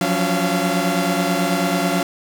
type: tone cluster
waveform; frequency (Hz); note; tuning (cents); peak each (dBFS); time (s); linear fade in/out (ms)
sawtooth; 175.2 / 184.4 / 282.7 / 686; F3 / F#3 / C#4 / F5; +6 / -6 / +34 / -31; -19; 0.01-2.03; 2
effects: none